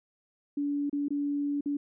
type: tone with dropouts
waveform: sine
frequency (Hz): 287.1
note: D4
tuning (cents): -39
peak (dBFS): -27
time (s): 0.57-1.77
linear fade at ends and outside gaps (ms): 5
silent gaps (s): 0.897-0.928 / 1.084-1.105 / 1.609-1.658
effects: none